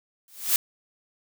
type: noise with exponential growth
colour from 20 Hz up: blue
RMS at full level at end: -17 dBFS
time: 0.28-0.56 s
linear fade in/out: 1 ms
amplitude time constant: 59 ms
effects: none